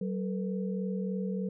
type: tone cluster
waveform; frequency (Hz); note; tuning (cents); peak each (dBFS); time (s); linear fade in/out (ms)
sine; 189.5 / 444.7 / 488; F#3 / A4 / B4; +42 / +18 / -21; -31 / -39 / -40; 0.01-1.49; 5
effects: none